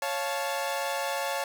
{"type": "chord", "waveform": "sawtooth", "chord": "Db augmented", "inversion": "none", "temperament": "equal with one note detuned", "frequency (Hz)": [554.4, 698.5, 874.4], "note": ["Db5", "F5", "A5"], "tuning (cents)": [0, 0, -11], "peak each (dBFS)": [-28, -31, -29], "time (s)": [0.02, 1.44], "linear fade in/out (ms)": 2, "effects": []}